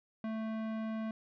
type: tone with tanh clipping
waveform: sine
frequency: 220.8 Hz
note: A3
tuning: 6 cents sharp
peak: -37 dBFS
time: 0.24-1.11 s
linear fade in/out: 2 ms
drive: 18 dB
effects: none